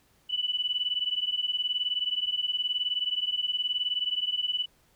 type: beating tone pair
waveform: sine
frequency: 2960 / 2979 Hz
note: F#7 / F#7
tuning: 0 / +11 cents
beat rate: 19 Hz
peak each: -30 / -29 dBFS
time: 0.29-4.66 s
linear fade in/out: 20 ms
effects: pink hiss -65 dBFS RMS until 4.95 s